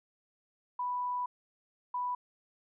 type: tone bursts at uneven times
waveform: sine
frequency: 987.8 Hz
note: B5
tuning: in tune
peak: -31 dBFS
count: 2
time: 0.79-1.26 / 1.94-2.15 s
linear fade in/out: 5 ms
effects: none